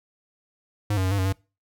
square tone with pitch steps, 103.8 / 94.3 / 93.3 / 100 / 93.7 / 96.6 Hz, G#2 / F#2 / F#2 / G2 / F#2 / G2, 0 / +33 / +15 / +35 / +22 / -25 cents, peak -22 dBFS, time 0.9-1.326 s, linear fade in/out 5 ms, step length 71 ms, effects noise-tail reverb RT60 0.3 s tail -24 dB re dry

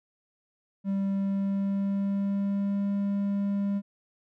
triangle tone with pitch glide, 196 to 200.2 Hz, G3 to G3, 0 to +37 cents, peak -23 dBFS, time 0.84-3.82 s, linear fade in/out 50 ms, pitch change +37 cents, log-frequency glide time 1.14-2.92 s, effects none

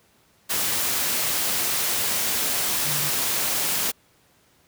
sine tone in noise, 146.83 Hz, D3, in tune, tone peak -33 dBFS, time 2.85-3.1 s, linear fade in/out 20 ms, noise white, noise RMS -24 dBFS, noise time 0.49-3.92 s, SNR -12 dB, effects pink hiss -60 dBFS RMS until 4.67 s + high-pass 80 Hz 12 dB/octave

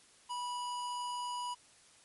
square tone, 978 Hz, B5, 17 cents flat, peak -37 dBFS, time 0.29-1.55 s, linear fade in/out 20 ms, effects white hiss -62 dBFS RMS until 2.04 s + MP3 48 kbps

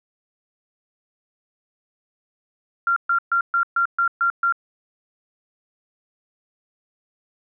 sine tone bursts, 1382 Hz, F6, 19 cents flat, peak -16 dBFS, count 8, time 2.87-4.524 s, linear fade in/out 2 ms, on 93 ms, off 130 ms, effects none

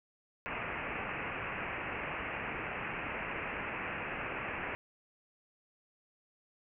white low-pass noise, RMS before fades -39 dBFS, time 0.46-4.75 s, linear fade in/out 0 ms, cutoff 2700 Hz, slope 96 dB/octave, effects none

